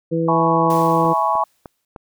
harmonic tone, 164.81 Hz, E3, in tune, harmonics 1 / 2 / 3, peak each -21 / -21 / -21 dBFS, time 0.11-1.14 s, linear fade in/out 20 ms
sine chord, C# minor seventh, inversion first, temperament equal with one note detuned, 659.3 / 841.2 / 987.8 / 1108.7 Hz, E5 / G#5 / B5 / C#6, 0 / +22 / 0 / 0 cents, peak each -23 / -20 / -21 / -20 dBFS, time 0.28-1.44 s, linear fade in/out 5 ms
white noise with exponential decay, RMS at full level -34 dBFS, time 0.7-1.85 s, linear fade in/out 2 ms, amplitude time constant 250 ms
click train, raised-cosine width 1 ms, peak -20 dBFS, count 4, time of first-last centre 1.05-1.962 s, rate 3.29 Hz
effects none

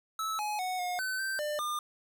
square tone with pitch steps, 1305 / 842 / 738 / 720 / 1520 / 1558 / 597 / 1205 Hz, E6 / G#5 / F#5 / F#5 / F#6 / G6 / D5 / D6, -18 / +24 / -5 / -47 / +46 / -11 / +28 / +44 cents, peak -32 dBFS, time 0.19-1.79 s, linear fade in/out 2 ms, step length 200 ms, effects none

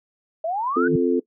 sine exponential sweep, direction up, 627 to 1540 Hz, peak -22 dBFS, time 0.44-0.88 s, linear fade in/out 5 ms
sine chord, F major, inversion second, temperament equal, 261.6 / 349.2 / 440 Hz, C4 / F4 / A4, 0 / 0 / 0 cents, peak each -21 dBFS, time 0.76-1.2 s, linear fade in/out 10 ms
sine tone with exponential growth, 156.4 Hz, D#3, 9 cents sharp, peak -16 dBFS, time 0.83-0.96 s, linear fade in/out 5 ms, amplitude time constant 27 ms
effects noise-tail reverb RT60 0.1 s tail -19 dB re dry

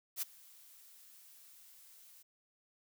blue noise with ADSR envelope, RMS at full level -35 dBFS, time 0.16-2.23 s, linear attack 60 ms, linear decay 16 ms, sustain -24 dB, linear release 14 ms, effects none

